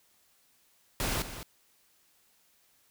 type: noise with echo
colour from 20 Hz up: pink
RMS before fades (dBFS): -31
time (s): 1-1.22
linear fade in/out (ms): 0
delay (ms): 210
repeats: 1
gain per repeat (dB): -11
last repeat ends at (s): 1.43
effects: white hiss -67 dBFS RMS until 2.9 s